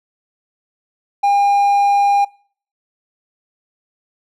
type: tone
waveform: triangle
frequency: 806 Hz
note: G5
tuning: 48 cents sharp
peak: -9 dBFS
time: 1.23-2.25 s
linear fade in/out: 10 ms
effects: noise-tail reverb RT60 0.5 s tail -25 dB re dry